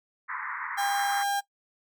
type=band-pass noise; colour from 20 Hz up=pink; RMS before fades=-35 dBFS; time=0.28-1.24 s; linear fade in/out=20 ms; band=930 to 2100 Hz; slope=96 dB/octave
type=tone; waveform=35% pulse; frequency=803 Hz; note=G5; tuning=41 cents sharp; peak=-24 dBFS; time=0.77-1.41 s; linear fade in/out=20 ms
effects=noise-tail reverb RT60 0.1 s tail -19 dB re dry